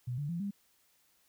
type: tone with pitch steps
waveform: sine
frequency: 123.47 / 145.14 / 170.62 / 200.6 Hz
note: B2 / D3 / F3 / G3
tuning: 0 / -20 / -40 / +40 cents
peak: -33 dBFS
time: 0.07-0.51 s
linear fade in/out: 10 ms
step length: 110 ms
effects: white hiss -70 dBFS RMS until 1.28 s